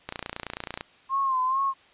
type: click train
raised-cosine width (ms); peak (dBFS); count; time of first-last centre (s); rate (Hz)
0.3; -16; 22; 0.09-0.809; 29.2
type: tone with vibrato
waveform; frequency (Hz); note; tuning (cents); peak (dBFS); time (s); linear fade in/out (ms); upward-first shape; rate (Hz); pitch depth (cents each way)
sine; 1057; C6; +17; -22; 1.09-1.74; 50; sine; 2.3; 67
effects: white hiss -56 dBFS RMS until 1.93 s + resampled to 8000 Hz